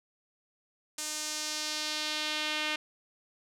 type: tone with band-pass filter sweep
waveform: sawtooth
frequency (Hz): 305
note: D#4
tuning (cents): -34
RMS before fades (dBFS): -34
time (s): 0.98-2.76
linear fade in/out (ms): 5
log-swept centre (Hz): 7400 to 2800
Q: 1.6
effects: none